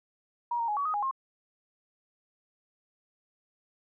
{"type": "tone with pitch steps", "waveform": "sine", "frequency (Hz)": [952, 928, 838, 1132, 1251, 824, 1068], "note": ["A#5", "A#5", "G#5", "C#6", "D#6", "G#5", "C6"], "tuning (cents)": [36, -8, 15, 36, 9, -14, 35], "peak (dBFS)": -27, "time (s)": [0.51, 1.112], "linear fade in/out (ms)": 5, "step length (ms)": 86, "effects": []}